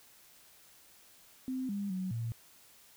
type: tone with pitch steps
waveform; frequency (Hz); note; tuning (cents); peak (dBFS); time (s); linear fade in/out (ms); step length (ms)
sine; 259 / 201.4 / 186.3 / 115.5; C4 / G3 / F#3 / A#2; -17 / +47 / +12 / -16; -33; 1.48-2.32; 0; 210
effects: white hiss -60 dBFS RMS until 2.96 s